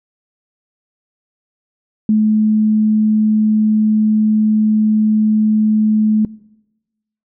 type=tone; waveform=sine; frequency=215.2 Hz; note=A3; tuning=38 cents flat; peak=-9 dBFS; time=2.09-6.25 s; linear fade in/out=2 ms; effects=noise-tail reverb RT60 1.0 s tail -23 dB re dry